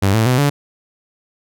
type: tone with pitch steps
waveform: sawtooth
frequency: 98 / 111.28 / 126.36 / 143.48 Hz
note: G2 / A2 / B2 / D3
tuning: 0 / +20 / +40 / -40 cents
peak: -8 dBFS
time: 0.02-0.5 s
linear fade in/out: 10 ms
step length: 120 ms
effects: none